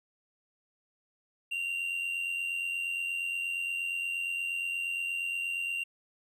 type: tone with amplitude modulation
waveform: triangle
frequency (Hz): 2767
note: F7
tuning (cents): -17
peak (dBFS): -27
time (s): 1.51-5.84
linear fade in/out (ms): 10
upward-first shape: sine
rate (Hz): 88.5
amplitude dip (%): 50
effects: none